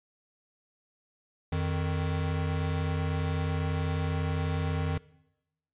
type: tone pair together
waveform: square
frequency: 87.16 / 155.3 Hz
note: F2 / D#3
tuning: -3 / -3 cents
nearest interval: minor seventh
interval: 1000 cents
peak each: -30 / -32 dBFS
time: 1.52-4.98 s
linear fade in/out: 5 ms
effects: noise-tail reverb RT60 0.9 s tail -21 dB re dry + resampled to 8000 Hz